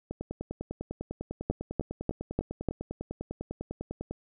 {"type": "two click trains", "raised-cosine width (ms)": 2, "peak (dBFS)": [-13, -23], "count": [5, 41], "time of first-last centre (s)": [[1.5, 2.687], [0.11, 4.11]], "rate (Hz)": [3.37, 10], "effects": []}